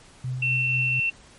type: tone with tremolo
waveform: sine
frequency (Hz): 127.6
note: C3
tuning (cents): -43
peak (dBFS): -25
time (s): 0.24-1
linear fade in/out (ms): 5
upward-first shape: triangle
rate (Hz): 4.1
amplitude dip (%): 40
type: tone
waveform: sine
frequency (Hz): 2700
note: E7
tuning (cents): +41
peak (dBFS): -21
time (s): 0.42-1.1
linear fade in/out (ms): 5
effects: pink hiss -51 dBFS RMS until 1.38 s + MP3 48 kbps